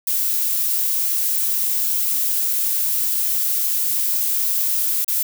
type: noise with dropouts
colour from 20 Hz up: violet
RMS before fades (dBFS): -20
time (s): 0.07-5.23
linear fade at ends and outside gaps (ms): 5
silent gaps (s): 5.046-5.079
effects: none